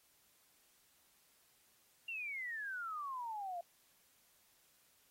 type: exponential sweep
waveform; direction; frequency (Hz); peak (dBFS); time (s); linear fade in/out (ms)
sine; down; 2794 to 674; -40; 2.08-3.61; 5
effects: white hiss -71 dBFS RMS until 5.1 s + AAC 48 kbps